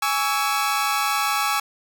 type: chord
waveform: sawtooth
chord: C# minor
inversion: second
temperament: equal with one note detuned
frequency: 830.6 / 1126.8 / 1318.5 Hz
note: G#5 / C#6 / E6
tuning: 0 / +28 / 0 cents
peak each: -21 dBFS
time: 0.02-1.6 s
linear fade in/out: 5 ms
effects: none